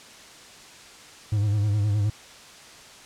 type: tone with vibrato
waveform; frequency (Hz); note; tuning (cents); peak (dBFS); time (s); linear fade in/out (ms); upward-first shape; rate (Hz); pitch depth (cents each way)
triangle; 103.83; G#2; 0; -18; 1.32-2.1; 5; sine; 9.6; 62
effects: white hiss -46 dBFS RMS until 3.05 s + low-pass 7000 Hz 12 dB/octave